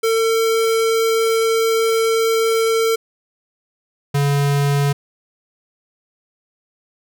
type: tone pair in turn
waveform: square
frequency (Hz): 450.8 / 141.99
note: A4 / C#3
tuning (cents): +42 / +42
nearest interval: octave + minor sixth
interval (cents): 2000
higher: first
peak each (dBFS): -15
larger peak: neither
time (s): 0.03-2.96 / 4.14-4.93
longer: first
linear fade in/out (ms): 10
effects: none